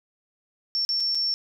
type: tone with dropouts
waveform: sine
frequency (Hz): 5440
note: F8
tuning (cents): -46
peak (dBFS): -22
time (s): 0.75-1.34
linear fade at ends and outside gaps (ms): 0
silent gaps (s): 0.85-0.891 / 1.001-1.005 / 1.148-1.153
effects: 9-bit